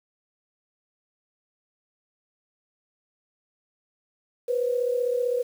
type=tone pair together; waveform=sine; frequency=486.6 / 522.2 Hz; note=B4 / C5; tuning=-26 / -3 cents; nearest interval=minor second; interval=123 cents; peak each=-23 / -29 dBFS; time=4.48-5.43 s; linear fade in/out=10 ms; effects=8-bit